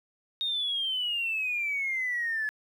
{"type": "exponential sweep", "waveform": "triangle", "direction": "down", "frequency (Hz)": [3729, 1707], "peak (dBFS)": -24, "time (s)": [0.41, 2.49], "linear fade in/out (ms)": 0, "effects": ["tanh soft clip ceiling -25 dBFS", "11-bit"]}